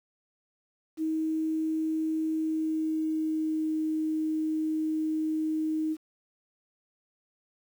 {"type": "tone with pitch glide", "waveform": "sine", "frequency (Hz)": [316.9, 313.3], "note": ["D#4", "D#4"], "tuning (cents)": [32, 12], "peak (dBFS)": -26, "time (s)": [0.97, 5.97], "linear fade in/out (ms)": 50, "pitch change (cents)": -20, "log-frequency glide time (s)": [2.33, 3.74], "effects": ["9-bit"]}